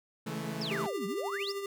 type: chord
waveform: sawtooth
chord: A major seventh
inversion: first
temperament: equal with one note detuned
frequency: 138.59 / 164.81 / 211.4 / 220 Hz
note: C#3 / E3 / G#3 / A3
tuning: 0 / 0 / +31 / 0 cents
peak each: -38 / -35 / -39 / -35 dBFS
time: 0.26-0.87 s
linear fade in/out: 10 ms
type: exponential two-way sweep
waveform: sine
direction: down then up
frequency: 5620 to 175.4 to 5620 Hz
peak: -35 dBFS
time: 0.61-1.52 s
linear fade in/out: 5 ms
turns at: 1.06 s
type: tone with tremolo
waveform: square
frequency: 397.8 Hz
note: G4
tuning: 25 cents sharp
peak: -33 dBFS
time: 0.71-1.66 s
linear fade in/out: 2 ms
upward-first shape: triangle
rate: 13 Hz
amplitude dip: 55%
effects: none